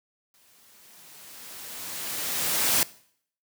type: noise with exponential growth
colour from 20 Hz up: white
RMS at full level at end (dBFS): -21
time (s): 0.34-2.83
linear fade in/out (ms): 1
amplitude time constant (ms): 540
effects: noise-tail reverb RT60 0.6 s tail -20 dB re dry + high-pass 100 Hz 12 dB/octave